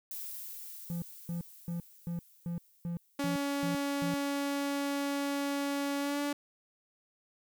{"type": "noise with exponential decay", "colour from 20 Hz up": "violet", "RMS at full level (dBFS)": -40, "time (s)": [0.11, 4.3], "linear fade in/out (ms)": 1, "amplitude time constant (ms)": 910}
{"type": "tone bursts", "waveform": "triangle", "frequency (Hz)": 171.1, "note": "F3", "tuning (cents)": -35, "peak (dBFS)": -31, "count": 9, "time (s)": [0.9, 4.14], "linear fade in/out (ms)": 0, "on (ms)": 120, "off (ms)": 270}
{"type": "tone with pitch glide", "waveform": "sawtooth", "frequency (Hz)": [281.9, 287.7], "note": ["C#4", "D4"], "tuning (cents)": [29, -36], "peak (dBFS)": -27, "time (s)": [3.19, 6.33], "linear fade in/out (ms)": 5, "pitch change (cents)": 35, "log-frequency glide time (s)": [5.99, 6.2]}
{"effects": []}